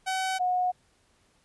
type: tone pair in turn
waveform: sawtooth / sine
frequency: 757 / 727.6 Hz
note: F#5 / F#5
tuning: +39 / -29 cents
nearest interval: minor second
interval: 68 cents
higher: first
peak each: -23 dBFS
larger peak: neither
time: 0.06-0.39 / 0.39-0.72 s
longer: neither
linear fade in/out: 20 ms
effects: pink hiss -66 dBFS RMS until 1.44 s + resampled to 24000 Hz